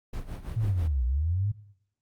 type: noise with tremolo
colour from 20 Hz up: brown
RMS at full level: -34 dBFS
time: 0.13-0.88 s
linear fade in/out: 5 ms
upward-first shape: sine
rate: 6.1 Hz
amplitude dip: 75%
type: linear two-way sweep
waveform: sine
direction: down then up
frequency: 115.8 to 58.4 to 107.5 Hz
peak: -24 dBFS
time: 0.56-1.52 s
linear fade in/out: 10 ms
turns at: 1.04 s
effects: noise-tail reverb RT60 0.6 s tail -17 dB re dry + Opus 48 kbps